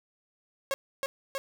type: tone with echo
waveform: sawtooth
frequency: 545 Hz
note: C#5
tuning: 29 cents flat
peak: -23 dBFS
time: 0.71-0.74 s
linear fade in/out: 0 ms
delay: 320 ms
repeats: 2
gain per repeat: -2 dB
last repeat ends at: 1.38 s
effects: none